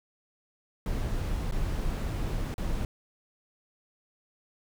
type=noise with dropouts; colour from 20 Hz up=brown; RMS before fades=-30 dBFS; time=0.86-2.85 s; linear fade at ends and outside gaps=1 ms; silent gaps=1.512-1.522 / 2.541-2.58 s; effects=none